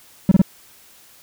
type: tone bursts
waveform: triangle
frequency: 190 Hz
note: F#3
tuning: 46 cents sharp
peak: -6 dBFS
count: 3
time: 0.29-0.417 s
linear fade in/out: 2 ms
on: 25 ms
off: 26 ms
effects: white hiss -49 dBFS RMS until 1.22 s